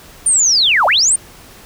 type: linear two-way sweep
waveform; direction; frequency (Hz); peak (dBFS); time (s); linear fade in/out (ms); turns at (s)
sine; down then up; 9240 to 551 to 9240; -9; 0.26-1.16; 5; 0.86
effects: pink hiss -40 dBFS RMS until 1.65 s